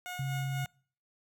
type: tone with tremolo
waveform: 15% pulse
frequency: 723 Hz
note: F#5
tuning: 40 cents flat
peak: -31 dBFS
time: 0.06-0.66 s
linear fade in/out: 0 ms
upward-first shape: sine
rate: 4.1 Hz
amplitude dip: 45%
type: tone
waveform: sine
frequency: 135.4 Hz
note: C#3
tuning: 40 cents flat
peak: -31 dBFS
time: 0.19-0.65 s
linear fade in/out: 5 ms
effects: noise-tail reverb RT60 0.5 s tail -26 dB re dry